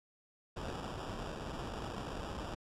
pink noise with sample-and-hold, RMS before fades -42 dBFS, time 0.56-2.55 s, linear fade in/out 10 ms, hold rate 2100 Hz, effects low-pass 7000 Hz 12 dB/octave

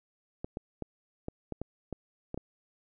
clicks, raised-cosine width 2 ms, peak -22 dBFS, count 9, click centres 0.445 / 0.571 / 0.823 / 1.284 / 1.523 / 1.616 / 1.927 / 2.344 / 2.376 s, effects none

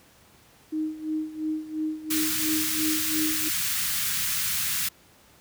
sine tone with tremolo, 311.5 Hz, D#4, 2 cents sharp, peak -24 dBFS, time 0.72-3.49 s, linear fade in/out 10 ms, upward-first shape sine, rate 2.9 Hz, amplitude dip 80%
white band-stop noise, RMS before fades -27 dBFS, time 2.1-4.89 s, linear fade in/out 10 ms, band 200 to 1300 Hz, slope 24 dB/octave
effects pink hiss -56 dBFS RMS until 5.4 s + high-pass 60 Hz 12 dB/octave

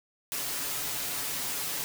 white noise with comb filter, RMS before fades -33 dBFS, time 0.32-1.84 s, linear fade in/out 0 ms, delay 7 ms, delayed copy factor +0.6, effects none

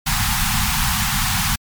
pink band-stop noise, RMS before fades -19 dBFS, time 0.06-1.56 s, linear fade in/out 10 ms, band 230 to 750 Hz, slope 96 dB/octave, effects MP3 96 kbps

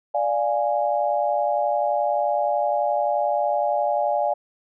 sine chord, D diminished, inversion none, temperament equal, 587.3 / 698.5 / 830.6 Hz, D5 / F5 / Ab5, 0 / 0 / 0 cents, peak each -23 / -24 / -24 dBFS, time 0.14-4.34 s, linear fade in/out 10 ms, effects none

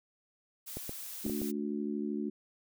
blue noise, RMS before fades -43 dBFS, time 0.66-1.52 s, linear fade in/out 20 ms
clicks, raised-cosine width 2 ms, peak -26 dBFS, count 5, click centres 0.77 / 0.894 / 1.264 / 1.298 / 1.417 s
harmonic tone, 72.9 Hz, D2, 12 cents flat, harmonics 3 / 4 / 5, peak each -35 / -37 / -39 dBFS, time 1.24-2.3 s, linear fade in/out 10 ms
effects none

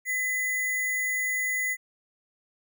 sine tone with sample-and-hold, 2010 Hz, B6, 30 cents sharp, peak -25 dBFS, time 0.05-1.77 s, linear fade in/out 50 ms, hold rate 8820 Hz, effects none

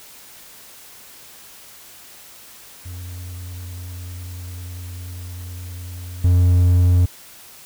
triangle tone with level steps, 89 Hz, F2, 33 cents sharp, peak -28 / -9 dBFS, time 2.85-7.06 s, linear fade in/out 10 ms, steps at 6.24 s, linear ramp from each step 5 ms, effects white hiss -43 dBFS RMS until 7.65 s

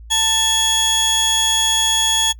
25% pulse tone pair together, 886 / 3345 Hz, A5 / G#7, +12 / +12 cents, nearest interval octave + major seventh, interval 2300 cents, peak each -20 / -11 dBFS, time 0.1-2.33 s, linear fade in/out 20 ms, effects noise-tail reverb RT60 0.1 s tail -22 dB re dry + added 56 Hz sine -35 dBFS peak until 2.39 s

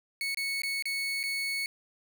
30% pulse tone with dropouts, 2210 Hz, C#7, 6 cents flat, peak -27 dBFS, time 0.21-1.66 s, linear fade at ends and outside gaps 1 ms, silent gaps 0.346-0.372 / 0.619-0.634 / 0.824-0.855 / 1.231-1.237 s, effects none

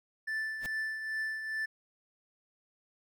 triangle tone with tremolo, 1760 Hz, A6, in tune, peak -29 dBFS, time 0.27-1.66 s, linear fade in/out 10 ms, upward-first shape triangle, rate 2.4 Hz, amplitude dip 55%
pink noise with exponential growth, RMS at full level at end -38 dBFS, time 0.58-0.66 s, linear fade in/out 0 ms, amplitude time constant 17 ms
effects none

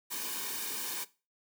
white noise with comb filter, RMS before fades -37 dBFS, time 0.1-1.05 s, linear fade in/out 20 ms, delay 1.5 ms, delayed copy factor -0.7, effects noise-tail reverb RT60 0.3 s tail -18 dB re dry + high-pass 200 Hz 12 dB/octave

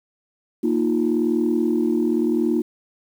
sine chord, Bb suspended fourth, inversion none, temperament equal with one note detuned, 233.1 / 311.1 / 351.9 Hz, Bb3 / Eb4 / F4, 0 / 0 / +13 cents, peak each -21 dBFS, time 0.63-2.62 s, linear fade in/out 10 ms, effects tanh soft clip ceiling -10 dBFS + 8-bit

